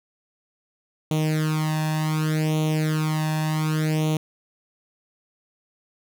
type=tone with flanger; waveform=sawtooth; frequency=155.56 Hz; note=D#3; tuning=in tune; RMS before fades=-23 dBFS; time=1.11-4.17 s; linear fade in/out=2 ms; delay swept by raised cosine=0.3 to 1.15 ms; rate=0.67 Hz; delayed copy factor=+0.85; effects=none